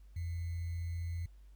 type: tone with sample-and-hold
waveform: sine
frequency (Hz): 85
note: F2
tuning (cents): -46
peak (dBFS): -35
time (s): 0.16-1.26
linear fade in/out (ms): 5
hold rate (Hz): 2100
effects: added 50 Hz sine -53 dBFS peak until 1.55 s + pink hiss -75 dBFS RMS until 1.55 s